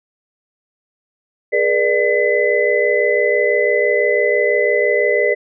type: tone cluster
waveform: sine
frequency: 414.9 / 480.9 / 593 / 2015 Hz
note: G#4 / B4 / D5 / B6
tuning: -2 / -46 / +17 / +34 cents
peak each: -18 dBFS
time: 1.52-5.35 s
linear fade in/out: 20 ms
effects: none